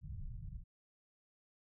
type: low-pass noise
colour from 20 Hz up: pink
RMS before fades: -45 dBFS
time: 0.01-0.64 s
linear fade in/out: 50 ms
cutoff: 160 Hz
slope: 48 dB/octave
effects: none